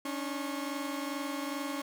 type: tone cluster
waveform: sawtooth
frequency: 279.4 / 301.8 / 1086 Hz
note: C#4 / D4 / C#6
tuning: +14 / +47 / -36 cents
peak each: -32 / -36 / -38 dBFS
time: 0.05-1.82 s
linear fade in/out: 5 ms
effects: none